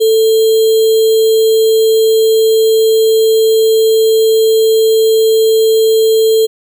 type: tone with sample-and-hold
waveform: sine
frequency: 442.9 Hz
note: A4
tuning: 11 cents sharp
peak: -6 dBFS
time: 0-6.47 s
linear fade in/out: 20 ms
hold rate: 3675 Hz
effects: none